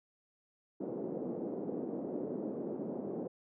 white band-pass noise, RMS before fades -39 dBFS, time 0.8-3.28 s, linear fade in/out 10 ms, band 190 to 470 Hz, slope 24 dB/octave, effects none

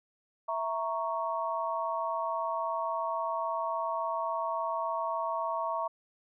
sine chord, A# diminished, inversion second, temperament equal, 659.3 / 932.3 / 1108.7 Hz, E5 / A#5 / C#6, 0 / 0 / 0 cents, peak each -34 dBFS, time 0.48-5.88 s, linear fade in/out 10 ms, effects none

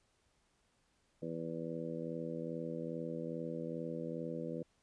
harmonic tone, 82.41 Hz, E2, in tune, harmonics 2 / 3 / 4 / 5 / 6 / 7, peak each -44 / -45 / -45 / -51 / -43 / -49 dBFS, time 1.22-4.63 s, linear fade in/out 5 ms, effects pink hiss -75 dBFS RMS until 4.82 s + resampled to 22050 Hz

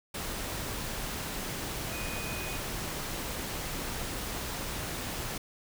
sine tone in noise, 2489 Hz, D#7, in tune, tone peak -41 dBFS, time 1.92-2.57 s, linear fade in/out 5 ms, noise pink, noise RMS -36 dBFS, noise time 0.14-5.38 s, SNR -8 dB, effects none

